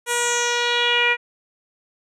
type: tone with low-pass filter sweep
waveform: 10% pulse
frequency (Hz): 480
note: B4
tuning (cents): -49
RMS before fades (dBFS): -20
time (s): 0.06-1.17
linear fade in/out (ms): 50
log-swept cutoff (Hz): 10000 to 2200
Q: 3.7
effects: none